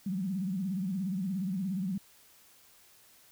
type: tone with vibrato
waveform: sine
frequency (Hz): 188.7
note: F#3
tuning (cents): +34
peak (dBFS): -30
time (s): 0.06-1.98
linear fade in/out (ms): 5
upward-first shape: sine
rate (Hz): 17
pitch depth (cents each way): 140
effects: white hiss -60 dBFS RMS until 3.31 s

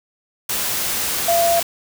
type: tone in noise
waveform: sine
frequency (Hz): 681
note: F5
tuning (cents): -44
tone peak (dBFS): -14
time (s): 1.28-1.6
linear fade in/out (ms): 5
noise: white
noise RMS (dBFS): -22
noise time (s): 0.49-1.63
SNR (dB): +5
effects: none

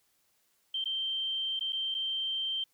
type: tone with dropouts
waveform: sine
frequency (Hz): 3136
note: G7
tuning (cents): 0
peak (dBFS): -30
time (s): 0.74-2.64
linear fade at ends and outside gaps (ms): 5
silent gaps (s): 0.842-0.856 / 1.594-1.608 / 1.724-1.729 / 1.944-1.948
effects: white hiss -72 dBFS RMS until 2.73 s

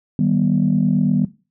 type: chord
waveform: sine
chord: Eb augmented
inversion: none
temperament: just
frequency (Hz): 155.56 / 194.45 / 243.1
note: Eb3 / G3 / B3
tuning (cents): 0 / -14 / -27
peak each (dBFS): -18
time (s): 0.19-1.25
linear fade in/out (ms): 2
effects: noise-tail reverb RT60 0.3 s tail -17 dB re dry + tanh soft clip ceiling -6 dBFS

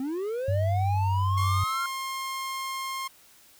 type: linear sweep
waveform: triangle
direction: up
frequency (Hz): 253.1 to 1396.9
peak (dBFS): -26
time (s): 0-1.86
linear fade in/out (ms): 2
type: tone with pitch glide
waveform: sine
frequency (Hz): 97.6 to 95.26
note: G2 to G2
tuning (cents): -7 to -49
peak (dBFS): -23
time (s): 0.48-1.64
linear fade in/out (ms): 5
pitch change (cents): -42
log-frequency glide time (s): 0.81-1.47
type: tone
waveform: sawtooth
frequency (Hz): 1065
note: C6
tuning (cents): +30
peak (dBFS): -27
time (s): 1.37-3.08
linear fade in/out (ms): 10
effects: white hiss -56 dBFS RMS until 3.59 s

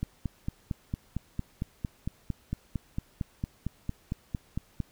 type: click train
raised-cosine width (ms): 5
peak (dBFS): -18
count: 22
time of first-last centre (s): 0.03-4.803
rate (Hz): 4.4
effects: pink hiss -62 dBFS RMS until 4.91 s

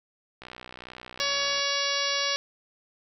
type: click train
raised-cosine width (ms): 0.3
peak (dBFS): -25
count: 74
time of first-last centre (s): 0.42-1.594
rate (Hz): 62.2
type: harmonic tone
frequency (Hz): 563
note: C#5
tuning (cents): +27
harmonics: 1 / 2 / 3 / 4 / 5 / 6 / 7 / 8 / 9 / 10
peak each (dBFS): -34 / -34 / -34 / -34 / -34 / -34 / -34 / -34 / -34 / -34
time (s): 1.2-2.36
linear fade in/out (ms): 0
effects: none

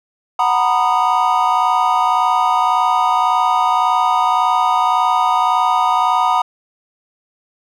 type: chord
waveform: triangle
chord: B major seventh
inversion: second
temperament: just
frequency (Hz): 740.8 / 926 / 987.8 / 1234.7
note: F#5 / A#5 / B5 / D#6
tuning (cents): +2 / -12 / 0 / -14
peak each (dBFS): -16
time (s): 0.39-6.42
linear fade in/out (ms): 5
effects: none

